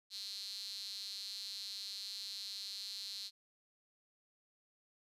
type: tone with high-pass filter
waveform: sawtooth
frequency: 198.7 Hz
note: G3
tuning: 24 cents sharp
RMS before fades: -45 dBFS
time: 0.1-3.31 s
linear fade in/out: 50 ms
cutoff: 4200 Hz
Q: 9.3
effects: resampled to 32000 Hz